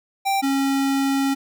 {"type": "tone pair in turn", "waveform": "square", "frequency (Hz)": [784, 273.4], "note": ["G5", "C#4"], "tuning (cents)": [0, -24], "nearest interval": "octave + tritone", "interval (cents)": 1824, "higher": "first", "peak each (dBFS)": -19, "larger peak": "neither", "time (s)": [[0.25, 0.42], [0.42, 1.35]], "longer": "second", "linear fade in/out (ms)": 20, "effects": []}